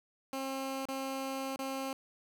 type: tone with dropouts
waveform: 15% pulse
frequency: 268 Hz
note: C4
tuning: 42 cents sharp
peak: -29 dBFS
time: 0.33-1.93 s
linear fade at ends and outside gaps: 1 ms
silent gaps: 0.854-0.886 / 1.561-1.591 s
effects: none